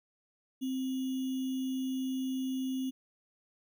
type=tone with sample-and-hold; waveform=sine; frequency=261.6 Hz; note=C4; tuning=in tune; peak=-31 dBFS; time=0.61-2.91 s; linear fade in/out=20 ms; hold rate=3150 Hz; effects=none